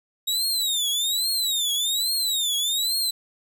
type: tone with vibrato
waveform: sawtooth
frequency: 3773 Hz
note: A#7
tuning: 20 cents sharp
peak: -19 dBFS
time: 0.27-3.11 s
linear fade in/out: 10 ms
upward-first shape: triangle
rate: 1.2 Hz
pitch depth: 230 cents each way
effects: none